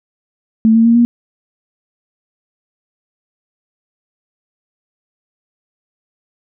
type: tone with pitch steps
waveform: sine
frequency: 222.1 / 227.2 / 232.3 / 237.6 Hz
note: A3 / A#3 / A#3 / A#3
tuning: +16 / -44 / -6 / +33 cents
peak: -6 dBFS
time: 0.65-1.05 s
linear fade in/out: 0 ms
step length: 100 ms
effects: none